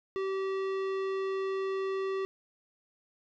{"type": "tone with tanh clipping", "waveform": "sine", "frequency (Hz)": 385.4, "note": "G4", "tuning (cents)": -29, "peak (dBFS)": -32, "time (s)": [0.16, 2.25], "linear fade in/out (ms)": 0, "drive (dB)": 16, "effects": []}